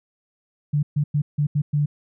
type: tone bursts at uneven times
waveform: sine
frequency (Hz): 146.83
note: D3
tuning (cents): 0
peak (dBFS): -17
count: 6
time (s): 0.73-0.83 / 0.96-1.04 / 1.14-1.22 / 1.38-1.47 / 1.55-1.62 / 1.73-1.86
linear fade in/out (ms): 10
effects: none